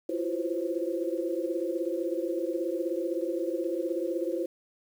sine tone cluster, 334.2 / 350.4 / 369.5 / 507 / 535 Hz, E4 / F4 / F#4 / B4 / C5, +24 / +6 / -2 / +45 / +38 cents, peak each -32 / -34 / -38 / -35 / -35 dBFS, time 0.09-4.46 s, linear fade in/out 5 ms, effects 9-bit

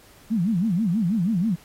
sine tone with vibrato, 196 Hz, G3, in tune, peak -19 dBFS, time 0.3-1.56 s, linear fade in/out 20 ms, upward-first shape sine, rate 6.2 Hz, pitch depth 290 cents each way, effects pink hiss -52 dBFS RMS until 1.64 s + AAC 48 kbps

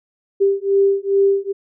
sine beating tone pair, 393.6 / 396 Hz, G4 / G4, +7 / +18 cents, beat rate 2.4 Hz, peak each -16 dBFS, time 0.4-1.53 s, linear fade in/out 20 ms, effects none

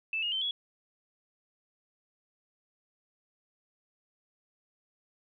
sine tone with pitch steps, 2637 / 2859 / 3100 / 3361 Hz, E7 / F7 / G7 / G#7, 0 / +40 / -20 / +20 cents, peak -29 dBFS, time 0.13-0.51 s, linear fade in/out 2 ms, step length 95 ms, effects none

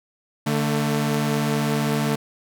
sawtooth tone pair together, 146.83 / 222.8 Hz, D3 / A3, 0 / +22 cents, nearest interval perfect fifth, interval 722 cents, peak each -19 dBFS, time 0.46-2.16 s, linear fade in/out 10 ms, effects none

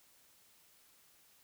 silence, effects white hiss -66 dBFS RMS until 1.43 s

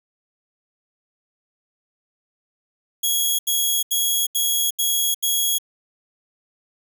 10% pulse tone bursts, 3322 Hz, G#7, in tune, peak -10 dBFS, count 6, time 3.03-5.585 s, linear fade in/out 10 ms, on 360 ms, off 79 ms, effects none

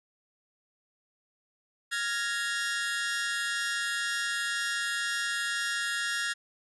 sawtooth tone cluster, 1394 / 1669 / 1858 Hz, F6 / G#6 / A#6, -4 / +8 / -6 cents, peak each -31 / -29 / -30 dBFS, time 1.91-6.34 s, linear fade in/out 20 ms, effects resampled to 24000 Hz

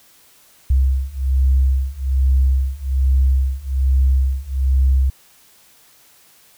sine beating tone pair, 65.7 / 66.9 Hz, C2 / C2, +8 / +39 cents, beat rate 1.2 Hz, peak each -16 / -15 dBFS, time 0.7-5.1 s, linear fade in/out 5 ms, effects tanh soft clip ceiling -7 dBFS + white hiss -51 dBFS RMS until 6.57 s

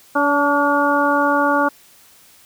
harmonic tone with a mistuned harmonic, 286.1 Hz, D4, 45 cents flat, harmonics 1 / 2 / 3 / 4 / 5, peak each -20 / -20 / -20 / -20 / -20 dBFS, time 0.15-1.69 s, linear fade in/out 10 ms, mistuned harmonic 3, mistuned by +31 cents, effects white hiss -49 dBFS RMS until 2.45 s

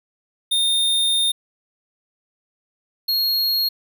square tone pair in turn, 3645 / 4285 Hz, A#7 / C8, -40 / +40 cents, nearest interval minor third, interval 280 cents, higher second, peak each -17 / -18 dBFS, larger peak first, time 0.51-1.32 / 3.08-3.69 s, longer first, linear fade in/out 10 ms, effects none

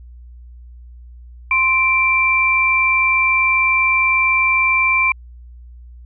sine tone pair together, 1046.4 / 2349 Hz, C6 / D7, 0 / 0 cents, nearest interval octave + major second, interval 1400 cents, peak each -19 / -13 dBFS, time 1.51-5.12 s, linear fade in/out 2 ms, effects added 60 Hz sine -36 dBFS peak until 6.05 s

